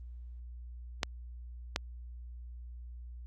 clicks, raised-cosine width 0.2 ms, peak -11 / -12 dBFS, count 2, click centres 1.032 / 1.761 s, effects added 60 Hz sine -43 dBFS peak until 3.26 s + Opus 32 kbps

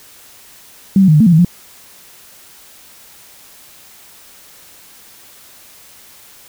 sine tone with pitch steps, 194.3 / 190.3 / 155.1 / 150.5 / 222.8 / 175 / 158.3 / 175.9 Hz, G3 / F#3 / D#3 / D3 / A3 / F3 / D#3 / F3, -15 / +49 / -5 / +43 / +22 / +4 / +30 / +13 cents, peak -5 dBFS, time 0.96-1.448 s, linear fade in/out 2 ms, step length 61 ms, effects white hiss -42 dBFS RMS until 6.48 s

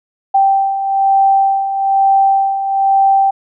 sine beating tone pair, 781 / 782.1 Hz, G5 / G5, -7 / -4 cents, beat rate 1.1 Hz, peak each -17 / -10 dBFS, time 0.34-3.31 s, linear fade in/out 10 ms, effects none

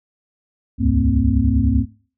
sine tone cluster, 67.1 / 77.2 / 102.7 / 226.5 / 260.3 Hz, C2 / D#2 / G#2 / A#3 / C4, +44 / -13 / -19 / -50 / -9 cents, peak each -20 dBFS, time 0.78-1.86 s, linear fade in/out 50 ms, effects noise-tail reverb RT60 0.4 s tail -20 dB re dry

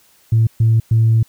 sine tone bursts at uneven times, 112.7 Hz, A2, 42 cents sharp, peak -8 dBFS, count 3, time 0.32-0.47 / 0.6-0.8 / 0.91-1.23 s, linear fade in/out 5 ms, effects tanh soft clip ceiling -6 dBFS + white hiss -53 dBFS RMS until 1.28 s

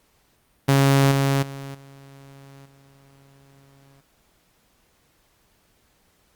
sawtooth tone with level steps, 137.6 Hz, C#3, 12 cents flat, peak -10 / -14 / -29 / -40 / -48 dBFS, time 0.68-4.01 s, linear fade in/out 10 ms, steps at 1.11 / 1.42 / 1.74 / 2.65 s, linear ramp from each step 10 ms, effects pink hiss -63 dBFS RMS until 6.35 s + Opus 48 kbps

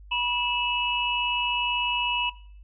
sine tone cluster, 973 / 2629 / 2913 Hz, B5 / E7 / F#7, -26 / -5 / -28 cents, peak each -29 / -27 / -29 dBFS, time 0.11-2.3 s, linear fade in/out 10 ms, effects noise-tail reverb RT60 0.5 s tail -18 dB re dry + added 50 Hz sine -44 dBFS peak until 2.63 s

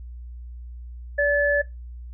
sine tone pair together, 577.5 / 1729 Hz, D5 / A6, -29 / -31 cents, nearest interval octave + perfect fifth, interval 1898 cents, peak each -20 dBFS, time 1.18-1.62 s, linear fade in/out 10 ms, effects noise-tail reverb RT60 0.2 s tail -19 dB re dry + added 60 Hz sine -35 dBFS peak until 2.13 s

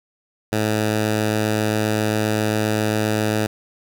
10% pulse tone, 107.5 Hz, A2, 40 cents flat, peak -10 dBFS, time 0.52-3.47 s, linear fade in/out 10 ms, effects none

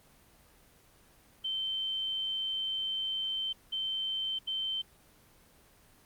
sine tone bursts at uneven times, 3100 Hz, G7, 20 cents flat, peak -31 dBFS, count 3, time 1.44-3.53 / 3.72-4.39 / 4.47-4.82 s, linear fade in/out 10 ms, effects pink hiss -61 dBFS RMS until 6.05 s + Opus 24 kbps

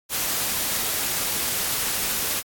white noise, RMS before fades -25 dBFS, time 0.09-2.43 s, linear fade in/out 50 ms, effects AAC 64 kbps

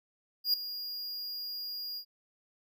square tone with ADSR envelope, 4842 Hz, D#8, 48 cents flat, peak -23 dBFS, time 0.44-2.05 s, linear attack 97 ms, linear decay 4 ms, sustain -14 dB, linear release 77 ms, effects none

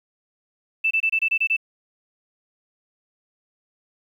sine tone bursts, 2648 Hz, E7, 7 cents sharp, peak -17 dBFS, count 8, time 0.84-1.567 s, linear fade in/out 10 ms, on 69 ms, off 25 ms, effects 9-bit

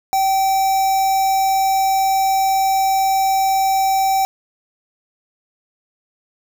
triangle tone with quantisation, 773 Hz, G5, 24 cents flat, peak -12 dBFS, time 0.13-4.25 s, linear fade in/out 0 ms, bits 4, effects none

